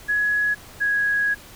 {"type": "tone pair in turn", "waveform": "sine", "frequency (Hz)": [1680, 1659.7], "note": ["G#6", "G#6"], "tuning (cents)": [19, -2], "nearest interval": "unison", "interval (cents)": 21, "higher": "first", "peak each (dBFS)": -18, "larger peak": "neither", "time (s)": [[0.08, 0.55], [0.8, 1.35]], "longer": "second", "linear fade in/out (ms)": 20, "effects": ["pink hiss -44 dBFS RMS until 1.55 s"]}